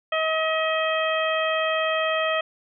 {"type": "harmonic tone", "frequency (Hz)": 636, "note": "D#5", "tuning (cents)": 38, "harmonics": [1, 2, 3, 4, 5], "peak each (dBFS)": [-24, -27, -29, -30, -31], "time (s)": [0.12, 2.41], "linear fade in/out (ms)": 5, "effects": []}